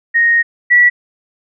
sine tone pair in turn, 1864.7 / 1945.6 Hz, A#6 / B6, 0 / -26 cents, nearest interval minor second, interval 74 cents, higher second, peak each -8 / -5 dBFS, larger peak second, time 0.14-0.43 / 0.7-0.9 s, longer first, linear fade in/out 20 ms, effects none

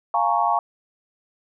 sine chord, Bb minor seventh, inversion second, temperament equal with one note detuned, 698.5 / 830.6 / 921.6 / 1108.7 Hz, F5 / Ab5 / Bb5 / Db6, 0 / 0 / -20 / 0 cents, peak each -23 dBFS, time 0.14-0.59 s, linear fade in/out 2 ms, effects none

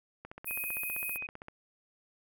click train, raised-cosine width 0.5 ms, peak -29 dBFS, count 20, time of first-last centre 0.25-1.484 s, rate 15.4 Hz
white band-pass noise, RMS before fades -39 dBFS, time 0.45-1.18 s, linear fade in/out 20 ms, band 11000 to 15000 Hz, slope 48 dB/octave
sine tone, 2510 Hz, D#7, 15 cents sharp, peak -36 dBFS, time 0.47-1.27 s, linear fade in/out 10 ms
effects none

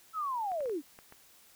sine linear sweep, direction down, 1333 to 261.6 Hz, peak -31 dBFS, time 0.13-0.82 s, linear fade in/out 50 ms
clicks, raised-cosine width 0.5 ms, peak -35 dBFS, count 6, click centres 0.518 / 0.606 / 0.658 / 0.696 / 0.989 / 1.124 s
effects white hiss -60 dBFS RMS until 1.55 s

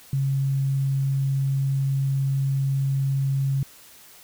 sine tone, 136.3 Hz, C#3, 29 cents flat, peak -20 dBFS, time 0.13-3.63 s, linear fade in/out 2 ms, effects white hiss -49 dBFS RMS until 4.23 s

